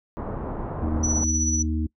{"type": "low-pass noise", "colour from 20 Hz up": "pink", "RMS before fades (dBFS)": -31, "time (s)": [0.17, 1.24], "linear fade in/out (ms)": 0, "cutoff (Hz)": 1100, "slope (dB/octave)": 24}
{"type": "harmonic tone", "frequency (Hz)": 78.1, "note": "D#2", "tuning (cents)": 7, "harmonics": [1, 3, 4], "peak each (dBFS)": [-24, -29, -30], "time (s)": [0.82, 1.87], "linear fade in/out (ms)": 10}
{"type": "tone with tremolo", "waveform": "sine", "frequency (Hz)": 5920, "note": "F#8", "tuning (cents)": 0, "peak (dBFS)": -21, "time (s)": [1.03, 1.63], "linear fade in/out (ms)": 10, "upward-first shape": "sine", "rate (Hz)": 16, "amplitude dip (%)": 45}
{"effects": ["noise-tail reverb RT60 0.1 s tail -22 dB re dry"]}